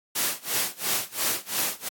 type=noise with tremolo; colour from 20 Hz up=white; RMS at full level=-24 dBFS; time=0.15-1.89 s; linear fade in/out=10 ms; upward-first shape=sine; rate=2.9 Hz; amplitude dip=95%; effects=high-pass 150 Hz 12 dB/octave + AAC 64 kbps